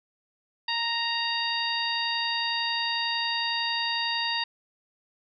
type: harmonic tone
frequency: 931 Hz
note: A#5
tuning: 2 cents flat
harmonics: 1 / 2 / 3 / 4 / 5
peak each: -32 / -32 / -32 / -32 / -32 dBFS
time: 0.68-4.44 s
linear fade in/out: 5 ms
effects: none